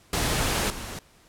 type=noise with level steps; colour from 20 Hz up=pink; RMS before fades=-25 / -36 dBFS; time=0.13-0.99 s; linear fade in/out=2 ms; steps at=0.7 s; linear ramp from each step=2 ms; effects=pink hiss -57 dBFS RMS until 1.28 s + low-pass 12000 Hz 12 dB/octave